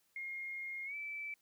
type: tone with pitch glide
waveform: sine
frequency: 2137 to 2317 Hz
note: C7 to D7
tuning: +36 to -24 cents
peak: -40 dBFS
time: 0.16-1.34 s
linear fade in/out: 2 ms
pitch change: +140 cents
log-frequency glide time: 0.85-0.95 s
effects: white hiss -75 dBFS RMS until 1.41 s